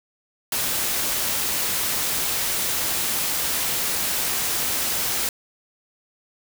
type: noise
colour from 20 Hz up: white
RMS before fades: -24 dBFS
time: 0.52-5.29 s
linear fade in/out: 2 ms
effects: none